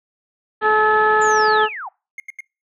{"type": "harmonic tone", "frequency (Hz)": 430.4, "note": "A4", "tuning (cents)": -38, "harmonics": [1, 2, 3, 4], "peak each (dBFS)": [-18, -18, -18, -18], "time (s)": [0.61, 1.69], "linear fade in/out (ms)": 50}
{"type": "low-pass noise", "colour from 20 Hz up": "pink", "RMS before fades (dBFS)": -33, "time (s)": [0.61, 1.67], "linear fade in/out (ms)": 20, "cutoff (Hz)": 4000, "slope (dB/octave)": 96}
{"type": "linear sweep", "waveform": "sine", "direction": "down", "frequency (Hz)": [7290, 672], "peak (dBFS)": -27, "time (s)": [1.21, 1.89], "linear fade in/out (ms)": 10}
{"type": "tone bursts", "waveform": "triangle", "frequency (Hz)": 2141, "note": "C7", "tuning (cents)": 39, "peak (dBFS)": -26, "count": 3, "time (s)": [2.18, 2.406], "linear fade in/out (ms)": 2, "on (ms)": 20, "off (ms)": 83}
{"effects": ["noise-tail reverb RT60 0.3 s tail -26 dB re dry", "high-pass 200 Hz 12 dB/octave"]}